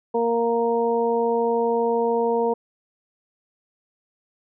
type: harmonic tone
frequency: 232.9 Hz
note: A#3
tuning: 1 cent flat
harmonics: 1 / 2 / 3 / 4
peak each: -28 / -20 / -29 / -26 dBFS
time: 0.14-2.54 s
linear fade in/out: 10 ms
effects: none

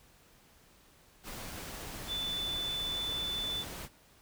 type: tone in noise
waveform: sine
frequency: 3500 Hz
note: A7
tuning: 10 cents flat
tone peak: -33 dBFS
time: 2.07-3.65 s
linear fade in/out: 50 ms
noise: pink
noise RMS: -43 dBFS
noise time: 1.23-3.89 s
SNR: +7 dB
effects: pink hiss -62 dBFS RMS until 4.21 s

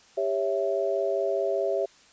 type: chord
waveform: sine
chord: C# diminished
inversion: second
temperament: equal with one note detuned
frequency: 397.7 / 554.4 / 659.3 Hz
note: G4 / C#5 / E5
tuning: +25 / 0 / 0 cents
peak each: -28 dBFS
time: 0.17-1.86 s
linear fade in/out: 10 ms
effects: white hiss -56 dBFS RMS until 2.12 s + resampled to 16000 Hz

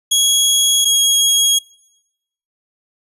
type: tone pair in turn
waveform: 20% pulse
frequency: 3321 / 3298 Hz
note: G#7 / G#7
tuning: -1 / -13 cents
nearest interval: unison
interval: 12 cents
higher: first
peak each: -6 dBFS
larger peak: neither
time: 0.11-0.85 / 0.85-1.59 s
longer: neither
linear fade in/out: 10 ms
effects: noise-tail reverb RT60 0.9 s tail -24 dB re dry + resampled to 32000 Hz

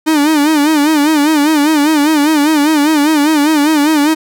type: tone with vibrato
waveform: 45% pulse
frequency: 301.3 Hz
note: D4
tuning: 44 cents sharp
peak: -8 dBFS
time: 0.06-4.15 s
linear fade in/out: 20 ms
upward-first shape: sine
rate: 5 Hz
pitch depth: 100 cents each way
effects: none

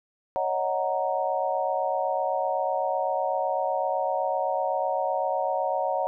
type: chord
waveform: sine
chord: D# minor seventh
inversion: third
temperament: equal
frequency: 554.4 / 622.3 / 740 / 932.3 Hz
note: C#5 / D#5 / F#5 / A#5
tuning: 0 / 0 / 0 / 0 cents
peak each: -29 / -30 / -28 / -30 dBFS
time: 0.36-6.07 s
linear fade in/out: 0 ms
effects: none

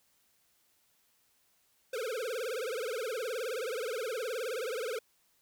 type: tone with vibrato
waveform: square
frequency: 475.9 Hz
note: A#4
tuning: 36 cents sharp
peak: -34 dBFS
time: 1.93-4.99 s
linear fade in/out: 5 ms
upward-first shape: triangle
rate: 19 Hz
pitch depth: 240 cents each way
effects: white hiss -71 dBFS RMS until 5.41 s

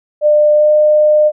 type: tone with pitch glide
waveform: sine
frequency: 599 to 605.3 Hz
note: D5 to D#5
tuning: +34 to -48 cents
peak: -6 dBFS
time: 0.21-1.32 s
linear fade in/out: 50 ms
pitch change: +18 cents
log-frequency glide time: 0.52-0.71 s
effects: none

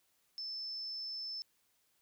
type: tone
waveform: sine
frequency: 5274 Hz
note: E8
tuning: in tune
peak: -39 dBFS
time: 0.38-1.42 s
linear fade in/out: 0 ms
effects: white hiss -75 dBFS RMS until 2.01 s

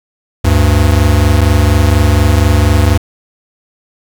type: tone pair together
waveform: square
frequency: 73.6 / 97.79 Hz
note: D2 / G2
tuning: +4 / -4 cents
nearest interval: perfect fourth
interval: 492 cents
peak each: -10 dBFS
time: 0.44-2.98 s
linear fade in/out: 10 ms
effects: 7-bit

